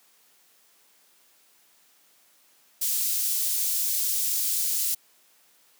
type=high-pass noise; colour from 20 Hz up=white; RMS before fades=-26 dBFS; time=2.81-4.95 s; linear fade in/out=10 ms; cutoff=5400 Hz; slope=12 dB/octave; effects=white hiss -61 dBFS RMS until 5.79 s + high-pass 200 Hz 12 dB/octave